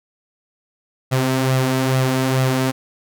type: tone with flanger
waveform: sawtooth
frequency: 130.81 Hz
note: C3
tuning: in tune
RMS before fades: -18 dBFS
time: 1.11-2.72 s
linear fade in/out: 20 ms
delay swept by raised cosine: 1.5 to 4.6 ms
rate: 2.3 Hz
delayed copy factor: +0.5
effects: none